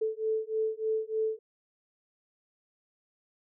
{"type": "beating tone pair", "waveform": "sine", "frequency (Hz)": [437.3, 440.6], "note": ["A4", "A4"], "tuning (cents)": [-11, 2], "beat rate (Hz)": 3.3, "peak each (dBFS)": -31, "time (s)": [0.01, 1.39], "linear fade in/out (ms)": 10, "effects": []}